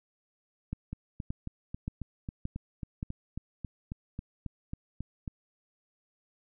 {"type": "two click trains", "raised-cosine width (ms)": 5, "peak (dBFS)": [-21, -24], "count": [5, 17], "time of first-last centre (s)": [[0.73, 3.029], [0.93, 5.278]], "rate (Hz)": [1.74, 3.68], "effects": []}